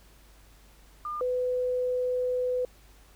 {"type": "tone pair in turn", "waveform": "sine", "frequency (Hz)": [1206, 500.7], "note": ["D6", "B4"], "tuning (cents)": [46, 24], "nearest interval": "octave + minor third", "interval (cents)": 1522, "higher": "first", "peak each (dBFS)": [-31, -25], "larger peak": "second", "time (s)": [[1.05, 1.21], [1.21, 2.65]], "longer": "second", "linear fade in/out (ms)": 2, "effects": ["added 50 Hz sine -55 dBFS peak until 3.15 s", "pink hiss -59 dBFS RMS until 3.15 s"]}